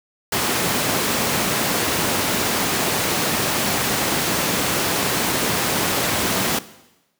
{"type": "high-pass noise", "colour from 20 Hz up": "pink", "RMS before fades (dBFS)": -21, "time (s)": [0.32, 6.59], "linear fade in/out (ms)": 5, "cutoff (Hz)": 150, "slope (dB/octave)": 12, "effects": ["noise-tail reverb RT60 1.0 s tail -17 dB re dry"]}